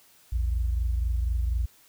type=tone pair together; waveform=sine; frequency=58.19 / 82.3 Hz; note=A#1 / E2; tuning=-2 / -2 cents; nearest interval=tritone; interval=600 cents; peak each=-23 / -31 dBFS; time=0.32-1.66 s; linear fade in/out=10 ms; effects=tanh soft clip ceiling -17 dBFS + white hiss -58 dBFS RMS until 1.88 s